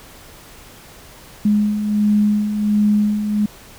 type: beating tone pair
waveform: sine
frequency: 207.9 / 209.3 Hz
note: G#3 / G#3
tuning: +2 / +14 cents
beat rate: 1.4 Hz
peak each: -22 / -14 dBFS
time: 1.45-3.46 s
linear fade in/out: 5 ms
effects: pink hiss -42 dBFS RMS until 3.78 s